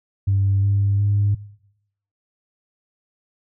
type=tone with pitch steps; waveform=sine; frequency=98.3 / 100.08 / 101.88 Hz; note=G2 / G2 / G#2; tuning=+5 / +36 / -33 cents; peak=-14 dBFS; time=0.27-1.35 s; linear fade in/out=10 ms; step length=360 ms; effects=noise-tail reverb RT60 0.8 s tail -21 dB re dry + tanh soft clip ceiling -11 dBFS